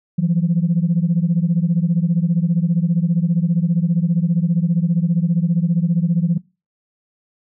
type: beating tone pair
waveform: sine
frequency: 164.81 / 179.81 Hz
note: E3 / F#3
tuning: 0 / -49 cents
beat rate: 15 Hz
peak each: -16 dBFS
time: 0.18-6.38 s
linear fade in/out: 10 ms
effects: noise-tail reverb RT60 0.3 s tail -23 dB re dry + tanh soft clip ceiling -8 dBFS